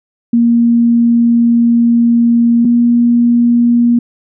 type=tone pair in turn; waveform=sine; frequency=234.8 / 237.9 Hz; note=A#3 / A#3; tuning=+13 / +35 cents; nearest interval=unison; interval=22 cents; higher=second; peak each=-6 dBFS; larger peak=neither; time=0.33-2.65 / 2.65-3.99 s; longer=first; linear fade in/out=5 ms; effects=none